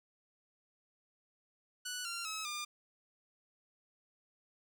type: tone with pitch steps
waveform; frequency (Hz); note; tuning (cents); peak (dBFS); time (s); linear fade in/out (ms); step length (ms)
10% pulse; 1480 / 1380.9 / 1288.4 / 1202.1; F#6 / F6 / E6 / D6; 0 / -20 / -40 / +40; -30; 1.85-2.65; 10; 200
effects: none